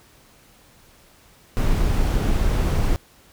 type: noise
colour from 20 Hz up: brown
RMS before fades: -19 dBFS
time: 1.57-2.96 s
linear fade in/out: 0 ms
effects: pink hiss -53 dBFS RMS until 3.32 s